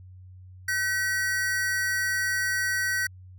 square tone pair together, 1523 / 1920.2 Hz, F#6 / B6, +50 / -49 cents, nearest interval major third, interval 401 cents, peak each -28 dBFS, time 0.68-3.07 s, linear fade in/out 5 ms, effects added 92 Hz sine -44 dBFS peak until 3.38 s

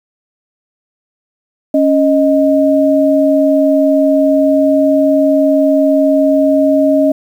sine tone pair together, 277.2 / 622.3 Hz, C#4 / D#5, 0 / 0 cents, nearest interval octave + major second, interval 1400 cents, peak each -10 dBFS, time 1.74-7.12 s, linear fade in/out 5 ms, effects 7-bit

